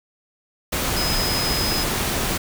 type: tone in noise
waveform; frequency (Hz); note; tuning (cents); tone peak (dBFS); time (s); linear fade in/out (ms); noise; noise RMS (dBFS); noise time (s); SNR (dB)
sine; 5060; D#8; +28; -24; 0.96-1.84; 10; pink; -23; 0.72-2.38; -4
effects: none